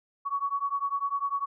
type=beating tone pair; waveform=sine; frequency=1117 / 1127 Hz; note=C#6 / C#6; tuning=+13 / +28 cents; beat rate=10 Hz; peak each=-30 dBFS; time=0.25-1.46 s; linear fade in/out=20 ms; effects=none